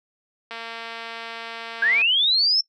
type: click train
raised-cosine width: 0.3 ms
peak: -18 dBFS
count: 346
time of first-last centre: 0.51-2.017 s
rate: 229 Hz
type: linear sweep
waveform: sine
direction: up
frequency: 1568 to 5400 Hz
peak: -16 dBFS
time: 1.82-2.61 s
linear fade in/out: 5 ms
effects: noise-tail reverb RT60 0.1 s tail -24 dB re dry + high-pass 400 Hz 12 dB/octave